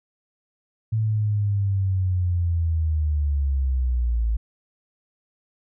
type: linear sweep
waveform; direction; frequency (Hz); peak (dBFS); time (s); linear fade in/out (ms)
sine; down; 111.2 to 54.4; -19; 0.92-4.37; 10
effects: none